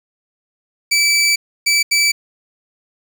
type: tone bursts at uneven times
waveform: 20% pulse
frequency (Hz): 2311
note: D7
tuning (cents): -28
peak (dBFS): -7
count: 3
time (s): 0.91-1.36 / 1.66-1.83 / 1.91-2.12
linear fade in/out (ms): 10
effects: 8-bit